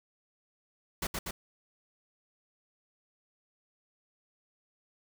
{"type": "noise with echo", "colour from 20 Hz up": "pink", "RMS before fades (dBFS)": -33, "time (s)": [1.02, 1.07], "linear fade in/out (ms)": 5, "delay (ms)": 120, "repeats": 2, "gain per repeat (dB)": -2, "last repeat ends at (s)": 1.31, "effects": []}